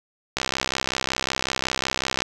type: click train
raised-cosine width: 0.2 ms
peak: -5 dBFS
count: 122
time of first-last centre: 0.37-2.22 s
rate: 65.4 Hz
effects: none